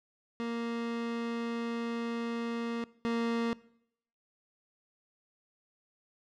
30% pulse tone pair in turn, 233.1 / 232.1 Hz, A#3 / A#3, 0 / -7 cents, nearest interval unison, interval 7 cents, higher first, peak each -30 / -26 dBFS, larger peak second, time 0.4-2.84 / 3.05-3.53 s, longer first, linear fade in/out 0 ms, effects noise-tail reverb RT60 0.7 s tail -21 dB re dry + low-pass 4000 Hz 12 dB/octave

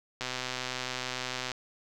click train, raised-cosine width 0.2 ms, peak -16 dBFS, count 167, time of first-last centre 0.21-1.517 s, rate 127 Hz, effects none

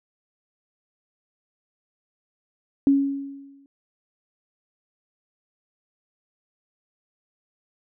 sine tone with exponential decay, 277.2 Hz, C#4, in tune, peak -12 dBFS, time 2.87-3.66 s, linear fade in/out 1 ms, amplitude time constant 170 ms, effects none

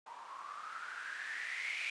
violet noise with low-pass filter sweep, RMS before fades -43 dBFS, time 0.06-1.9 s, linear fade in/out 5 ms, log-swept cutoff 930 to 2400 Hz, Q 9.4, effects resampled to 22050 Hz

